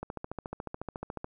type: click train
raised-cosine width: 1 ms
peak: -22 dBFS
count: 18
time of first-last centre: 0.03-1.244 s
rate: 14 Hz
effects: none